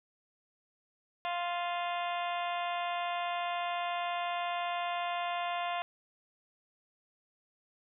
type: harmonic tone with a mistuned harmonic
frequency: 349.2 Hz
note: F4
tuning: in tune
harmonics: 2 / 3 / 4 / 5 / 6 / 7 / 8 / 9 / 10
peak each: -34 / -38 / -45 / -46 / -45 / -46 / -45 / -50 / -47 dBFS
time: 1.25-5.82 s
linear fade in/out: 0 ms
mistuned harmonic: 7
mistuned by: +30 cents
effects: none